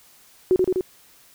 sine tone with echo, 370 Hz, F#4, in tune, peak -13 dBFS, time 0.51-0.56 s, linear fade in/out 0 ms, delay 83 ms, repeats 3, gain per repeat -2 dB, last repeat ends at 0.809 s, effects white hiss -53 dBFS RMS until 1.34 s

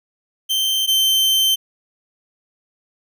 40% pulse tone pair in turn, 3122 / 3106 Hz, G7 / G7, -8 / -17 cents, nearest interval unison, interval 9 cents, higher first, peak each -16 / -13 dBFS, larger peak second, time 0.49-0.87 / 0.87-1.56 s, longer second, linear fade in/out 20 ms, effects none

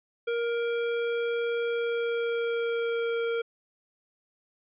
square tone with pitch glide, 469 to 463.6 Hz, A#4 to A#4, +11 to -10 cents, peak -27 dBFS, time 0.27-3.42 s, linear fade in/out 10 ms, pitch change -21 cents, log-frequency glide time 1.64-3.3 s, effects resampled to 8000 Hz

